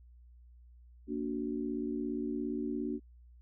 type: chord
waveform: sine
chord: Bb augmented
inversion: none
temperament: equal with one note detuned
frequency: 233.1 / 290.3 / 370 Hz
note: Bb3 / D4 / F#4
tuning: 0 / -20 / 0 cents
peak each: -37 / -36 / -39 dBFS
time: 1.07-3 s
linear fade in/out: 50 ms
effects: added 60 Hz sine -54 dBFS peak until 3.41 s